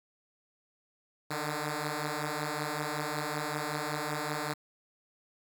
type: beating tone pair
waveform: 5% pulse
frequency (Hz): 146.83 / 152.13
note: D3 / D#3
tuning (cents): 0 / -39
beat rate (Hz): 5.3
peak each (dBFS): -25 / -23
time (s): 1.3-4.54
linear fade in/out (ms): 10
effects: 10-bit